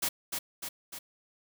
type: noise with echo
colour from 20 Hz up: white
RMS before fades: -30 dBFS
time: 0.02-0.09 s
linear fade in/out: 10 ms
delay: 300 ms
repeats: 3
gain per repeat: -4 dB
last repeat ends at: 0.99 s
effects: none